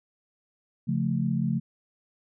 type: chord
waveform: sine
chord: Db augmented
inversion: none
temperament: equal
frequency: 138.59 / 174.61 / 220 Hz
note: Db3 / F3 / A3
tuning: 0 / 0 / 0 cents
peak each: -28 dBFS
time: 0.87-1.6 s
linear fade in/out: 20 ms
effects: none